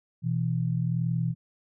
sine tone pair together, 123.47 / 164.81 Hz, B2 / E3, 0 / 0 cents, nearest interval perfect fourth, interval 500 cents, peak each -27 dBFS, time 0.22-1.35 s, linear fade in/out 50 ms, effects none

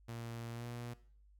sawtooth tone with pitch glide, 116.54 to 119.75 Hz, A#2 to A#2, 0 to +47 cents, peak -39 dBFS, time 0.08-0.94 s, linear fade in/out 10 ms, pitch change +47 cents, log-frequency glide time 0.52-0.65 s, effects noise-tail reverb RT60 0.5 s tail -17 dB re dry + added 50 Hz sine -61 dBFS peak until 1.39 s

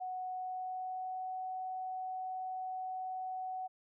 sine tone with pitch glide, 740 to 746.9 Hz, F#5 to F#5, 0 to +16 cents, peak -37 dBFS, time 0-3.68 s, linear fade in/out 20 ms, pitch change +16 cents, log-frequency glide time 0.32-1.36 s, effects none

